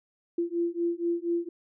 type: beating tone pair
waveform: sine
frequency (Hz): 340 / 344.2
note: F4 / F4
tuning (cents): -46 / -25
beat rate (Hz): 4.2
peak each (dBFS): -29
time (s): 0.38-1.49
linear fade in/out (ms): 5
effects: none